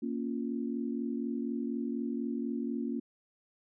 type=chord; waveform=sine; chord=Bb minor; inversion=none; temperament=equal; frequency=233.1 / 277.2 / 349.2 Hz; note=Bb3 / Db4 / F4; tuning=0 / 0 / 0 cents; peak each=-34 / -36 / -40 dBFS; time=0.02-3 s; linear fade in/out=10 ms; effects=none